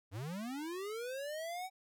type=linear sweep; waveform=square; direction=up; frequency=87.31 to 765 Hz; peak=-40 dBFS; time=0.11-1.7 s; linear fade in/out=50 ms; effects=none